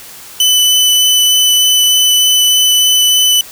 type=tone with vibrato; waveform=sawtooth; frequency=3000 Hz; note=F#7; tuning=23 cents sharp; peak=-4 dBFS; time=0.4-3.41 s; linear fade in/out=2 ms; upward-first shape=triangle; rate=3.3 Hz; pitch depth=8 cents each way; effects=white hiss -33 dBFS RMS until 3.51 s